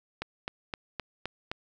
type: click train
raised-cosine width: 0.3 ms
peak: -17 dBFS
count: 6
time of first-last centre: 0.22-1.515 s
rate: 3.86 Hz
effects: none